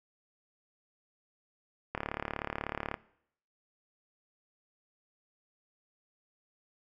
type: click train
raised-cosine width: 0.5 ms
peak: -18 dBFS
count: 37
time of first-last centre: 1.95-2.942 s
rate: 36.3 Hz
effects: noise-tail reverb RT60 0.7 s tail -20 dB re dry